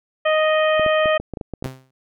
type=harmonic tone; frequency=622.3 Hz; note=D#5; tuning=in tune; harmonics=1 / 2 / 3 / 4 / 5; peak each=-16 / -23 / -24 / -28 / -29 dBFS; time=0.25-1.18 s; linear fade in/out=10 ms
type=clicks; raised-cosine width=2 ms; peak=-15 dBFS; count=10; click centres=0.796 / 0.863 / 1.058 / 1.2 / 1.337 / 1.372 / 1.412 / 1.537 / 1.625 / 1.659 s
type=tone with exponential decay; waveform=sawtooth; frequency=130.81 Hz; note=C3; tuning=in tune; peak=-21 dBFS; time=1.64-1.91 s; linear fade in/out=2 ms; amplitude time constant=58 ms
effects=none